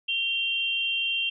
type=tone pair together; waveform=sine; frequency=2753 / 3162 Hz; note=F7 / G7; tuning=-25 / +14 cents; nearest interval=major second; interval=239 cents; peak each=-27 dBFS; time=0.08-1.3 s; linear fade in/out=10 ms; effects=none